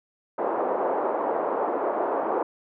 pink band-pass noise, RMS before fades -26 dBFS, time 0.38-2.43 s, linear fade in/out 5 ms, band 380 to 1000 Hz, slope 24 dB/octave, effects none

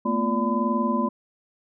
sine tone cluster, 222.5 / 243.6 / 348.5 / 580 / 1010 Hz, A3 / B3 / F4 / D5 / B5, +20 / -24 / -4 / -22 / +39 cents, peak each -25 / -26 / -31 / -31 / -26 dBFS, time 0.05-1.09 s, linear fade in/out 10 ms, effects none

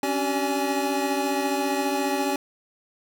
square tone cluster, 273.7 / 288.4 / 382.6 / 577 / 833 Hz, C#4 / D4 / G4 / D5 / G#5, -22 / -31 / -42 / -31 / +5 cents, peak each -29 / -33 / -30 / -32 / -29 dBFS, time 0.03-2.36 s, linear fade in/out 2 ms, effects none

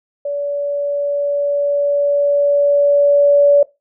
sine tone with level ramp, 573 Hz, D5, 43 cents flat, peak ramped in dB -18 to -6 dBFS, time 0.25-3.63 s, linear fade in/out 5 ms, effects noise-tail reverb RT60 0.2 s tail -19 dB re dry

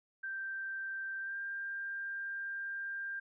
sine tone with pitch glide, 1568 to 1592.6 Hz, G6 to G6, 0 to +27 cents, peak -37 dBFS, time 0.23-3.2 s, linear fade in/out 10 ms, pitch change +27 cents, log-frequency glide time 1.2-1.37 s, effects none

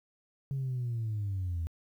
sine linear sweep, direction down, 138.59 to 80.2 Hz, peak -29 dBFS, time 0.51-1.67 s, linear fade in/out 0 ms, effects tanh soft clip ceiling -28 dBFS + 11-bit

